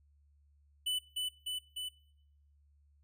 square tone with echo, 2991 Hz, F#7, 18 cents sharp, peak -32 dBFS, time 0.86-0.99 s, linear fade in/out 10 ms, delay 300 ms, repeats 3, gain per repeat -2 dB, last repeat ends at 1.89 s, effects noise-tail reverb RT60 0.8 s tail -23 dB re dry + added 72 Hz sine -64 dBFS peak until 3.03 s

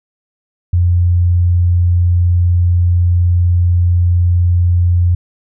sine tone, 87.9 Hz, F2, 12 cents sharp, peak -8 dBFS, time 0.73-5.15 s, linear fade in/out 5 ms, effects none

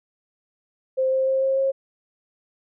sine tone with pitch steps, 523.3 / 527.2 / 531.2 / 535.2 / 539.3 Hz, C5 / C5 / C5 / C5 / C#5, 0 / +13 / +26 / +39 / -48 cents, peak -18 dBFS, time 0.97-1.72 s, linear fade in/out 20 ms, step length 150 ms, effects none

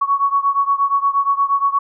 sine beating tone pair, 1113 / 1121.5 Hz, C#6 / C#6, +7 / +20 cents, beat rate 8.5 Hz, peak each -16 / -18 dBFS, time 0.01-1.79 s, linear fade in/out 10 ms, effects none

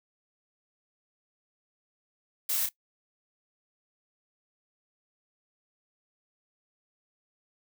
blue noise with echo, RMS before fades -29 dBFS, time 2.49-2.66 s, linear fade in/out 5 ms, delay 31 ms, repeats 1, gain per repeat -6 dB, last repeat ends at 2.691 s, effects noise-tail reverb RT60 0.1 s tail -19 dB re dry

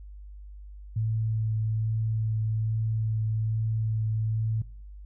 sine tone with vibrato, 110 Hz, A2, in tune, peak -24 dBFS, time 0.96-4.62 s, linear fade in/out 5 ms, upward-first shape triangle, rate 1.2 Hz, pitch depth 13 cents each way, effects noise-tail reverb RT60 0.6 s tail -25 dB re dry + added 50 Hz sine -41 dBFS peak until 5.05 s

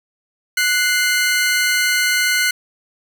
sawtooth tone pair together, 1478.9 / 2093 Hz, F#6 / C7, -1 / 0 cents, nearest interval tritone, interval 601 cents, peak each -14 dBFS, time 0.57-2.51 s, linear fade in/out 5 ms, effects none

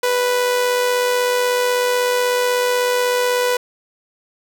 sawtooth tone with amplitude modulation, 493.9 Hz, B4, in tune, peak -10 dBFS, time 0.03-3.57 s, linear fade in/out 5 ms, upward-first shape sine, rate 96.2 Hz, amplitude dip 35%, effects none

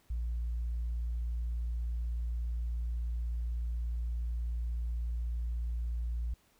sine tone, 58.27 Hz, A#1, in tune, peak -30 dBFS, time 0.1-6.34 s, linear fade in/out 5 ms, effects tanh soft clip ceiling -29 dBFS + pink hiss -68 dBFS RMS until 6.59 s

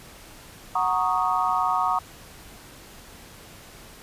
sine chord, D# minor seventh, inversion first, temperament equal, 740 / 932.3 / 1108.7 / 1244.5 Hz, F#5 / A#5 / C#6 / D#6, 0 / 0 / 0 / 0 cents, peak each -26 dBFS, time 0.75-1.99 s, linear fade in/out 5 ms, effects pink hiss -46 dBFS RMS until 4.02 s + resampled to 32000 Hz

